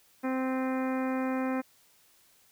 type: harmonic tone with a mistuned harmonic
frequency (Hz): 260.4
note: C4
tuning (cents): -8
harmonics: 1 / 2 / 3 / 4 / 5 / 6 / 7 / 8 / 9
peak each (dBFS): -29 / -35 / -39 / -41 / -43 / -45 / -46 / -47 / -48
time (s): 0.23-1.62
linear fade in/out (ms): 20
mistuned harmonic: 9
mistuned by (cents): +64
effects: white hiss -63 dBFS RMS until 2.51 s